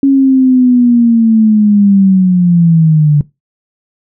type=linear sweep; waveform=sine; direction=down; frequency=276.5 to 145 Hz; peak=-4 dBFS; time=0.03-3.21 s; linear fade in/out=2 ms; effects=noise-tail reverb RT60 0.2 s tail -20 dB re dry